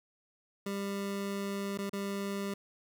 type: tone with dropouts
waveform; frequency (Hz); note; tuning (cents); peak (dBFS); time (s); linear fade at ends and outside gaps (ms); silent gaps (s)
25% pulse; 199; G3; +26; -30; 0.66-2.54; 5; 1.776-1.786 / 1.896-1.931
effects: none